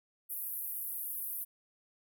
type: band-pass noise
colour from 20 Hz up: white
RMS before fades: -39 dBFS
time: 0.29-1.45 s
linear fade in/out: 20 ms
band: 11000 to 16000 Hz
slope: 48 dB/octave
effects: none